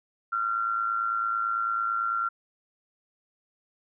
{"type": "tone with amplitude modulation", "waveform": "sine", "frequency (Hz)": 1372, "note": "F6", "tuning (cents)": -31, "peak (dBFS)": -22, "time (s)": [0.32, 2.29], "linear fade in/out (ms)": 10, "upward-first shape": "sine", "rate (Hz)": 109, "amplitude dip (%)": 60, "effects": []}